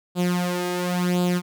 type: tone with flanger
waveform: sawtooth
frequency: 178.3 Hz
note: F3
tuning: 36 cents sharp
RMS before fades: -23 dBFS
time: 0.15-1.42 s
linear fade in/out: 50 ms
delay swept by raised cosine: 0.25 to 2.45 ms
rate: 0.94 Hz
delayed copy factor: +0.7
effects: none